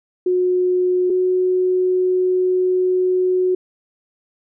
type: tone pair in turn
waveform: sine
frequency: 363.5 / 367.5 Hz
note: F#4 / F#4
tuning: -31 / -12 cents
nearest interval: unison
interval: 19 cents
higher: second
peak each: -14 dBFS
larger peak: neither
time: 0.26-1.1 / 1.1-3.55 s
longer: second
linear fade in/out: 5 ms
effects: none